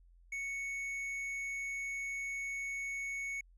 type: tone with tanh clipping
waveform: triangle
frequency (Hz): 2217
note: C#7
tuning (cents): 0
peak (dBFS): -38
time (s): 0.32-3.41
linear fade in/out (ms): 5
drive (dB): 11
effects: added 43 Hz sine -59 dBFS peak until 3.57 s